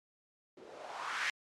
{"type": "noise with low-pass filter sweep", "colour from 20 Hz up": "violet", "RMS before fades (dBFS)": -40, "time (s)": [0.57, 1.3], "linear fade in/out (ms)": 2, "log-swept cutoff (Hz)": [350, 2000], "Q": 2.8, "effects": ["low-pass 8000 Hz 12 dB/octave", "MP3 64 kbps"]}